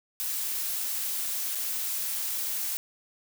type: noise with dropouts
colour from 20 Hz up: blue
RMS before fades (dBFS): -31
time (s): 0.2-2.77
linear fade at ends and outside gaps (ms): 0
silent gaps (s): 1.549-1.554
effects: none